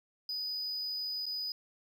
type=tone with dropouts; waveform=triangle; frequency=4973 Hz; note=D#8; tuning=2 cents flat; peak=-33 dBFS; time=0.29-1.52 s; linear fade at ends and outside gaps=2 ms; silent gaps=1.257-1.264 s; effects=none